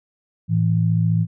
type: tone pair together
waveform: sine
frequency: 110.07 / 164.81 Hz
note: A2 / E3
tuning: +1 / 0 cents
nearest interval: perfect fifth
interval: 699 cents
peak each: -18 dBFS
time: 0.48-1.27 s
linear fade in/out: 50 ms
effects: none